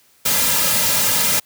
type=noise with comb filter; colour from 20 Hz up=white; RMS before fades=-17 dBFS; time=0.25-1.4 s; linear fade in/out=10 ms; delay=2.7 ms; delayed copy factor=-0.9; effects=white hiss -55 dBFS RMS until 1.45 s + high-pass 60 Hz 12 dB/octave